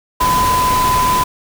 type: tone in noise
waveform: sine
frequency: 1006 Hz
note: B5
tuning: 32 cents sharp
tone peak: -12 dBFS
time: 0.2-1.24 s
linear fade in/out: 10 ms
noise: pink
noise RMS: -20 dBFS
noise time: 0.2-1.24 s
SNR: +5 dB
effects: none